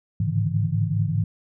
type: tone cluster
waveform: sine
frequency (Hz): 103.8 / 108.8 / 141.4 / 152.7 / 163.6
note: G#2 / A2 / C#3 / D#3 / E3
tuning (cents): 0 / -19 / +35 / -32 / -13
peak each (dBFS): -24 / -27 / -28 / -30 / -26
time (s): 0.2-1.24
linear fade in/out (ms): 5
effects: none